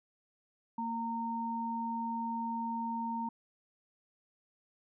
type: tone pair together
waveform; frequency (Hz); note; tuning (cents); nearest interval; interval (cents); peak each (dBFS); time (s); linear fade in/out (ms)
sine; 230 / 920; A#3 / A#5; -23 / -23; 2 octaves; 2400; -37 / -35; 0.78-3.29; 5
effects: none